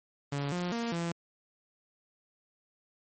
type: tone with pitch steps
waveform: sawtooth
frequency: 141.8 / 177.4 / 233.3 / 169.5 Hz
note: C#3 / F3 / A#3 / E3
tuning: +40 / +27 / +2 / +49 cents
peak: -27 dBFS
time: 0.32-1.12 s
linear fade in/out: 5 ms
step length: 200 ms
effects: MP3 32 kbps